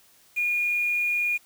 sine tone with quantisation, 2434 Hz, D#7, 39 cents flat, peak -22 dBFS, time 0.36-1.38 s, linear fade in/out 20 ms, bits 7, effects white hiss -58 dBFS RMS until 1.45 s

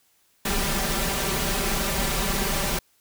pink noise with comb filter, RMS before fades -25 dBFS, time 0.45-2.79 s, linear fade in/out 5 ms, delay 5.1 ms, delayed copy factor +0.85, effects white hiss -64 dBFS RMS until 3 s

